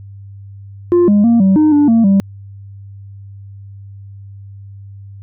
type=tone with pitch steps; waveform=sine; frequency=350.4 / 205.3 / 233.5 / 191.9 / 306.9 / 292 / 228.4 / 196 Hz; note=F4 / G#3 / A#3 / G3 / D#4 / D4 / A#3 / G3; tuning=+6 / -20 / +3 / -37 / -24 / -10 / -35 / 0 cents; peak=-4 dBFS; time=0.92-2.2 s; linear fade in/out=0 ms; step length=160 ms; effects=tanh soft clip ceiling -6 dBFS + added 99 Hz sine -31 dBFS peak until 5.22 s